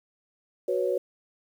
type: chord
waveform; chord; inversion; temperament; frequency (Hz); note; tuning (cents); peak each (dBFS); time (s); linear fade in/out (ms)
sine; F# suspended fourth; none; just; 370 / 493.3 / 555; F#4 / B4 / C#5; 0 / -2 / +2; -28; 0.68-0.98; 5
effects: 9-bit